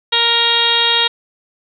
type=harmonic tone; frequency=467.7 Hz; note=A#4; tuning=6 cents sharp; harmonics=1 / 2 / 3 / 4 / 5 / 6 / 7 / 8 / 9; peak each=-25 / -21 / -24 / -22 / -26 / -21 / -17 / -16 / -27 dBFS; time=0.12-1.08 s; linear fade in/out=10 ms; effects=none